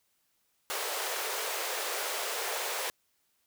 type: high-pass noise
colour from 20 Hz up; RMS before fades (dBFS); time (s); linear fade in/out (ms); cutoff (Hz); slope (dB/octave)
pink; -34; 0.7-2.9; 0; 410; 48
effects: white hiss -74 dBFS RMS until 3.46 s